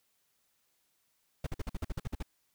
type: noise bursts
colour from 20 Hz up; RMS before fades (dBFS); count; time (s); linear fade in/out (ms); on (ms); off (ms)
brown; -34; 11; 1.44-2.227; 5; 27; 49
effects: white hiss -75 dBFS RMS until 2.54 s